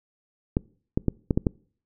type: clicks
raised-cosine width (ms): 3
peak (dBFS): -8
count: 6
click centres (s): 0.569 / 0.975 / 1.083 / 1.308 / 1.375 / 1.468
effects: noise-tail reverb RT60 0.5 s tail -25 dB re dry